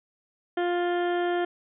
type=harmonic tone; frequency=351.2 Hz; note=F4; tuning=10 cents sharp; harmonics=1 / 2 / 3 / 4 / 5 / 6 / 7 / 8 / 9 / 10; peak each=-25 / -29 / -42 / -37 / -37 / -47 / -52 / -53 / -43 / -55 dBFS; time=0.57-1.45 s; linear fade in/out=5 ms; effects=none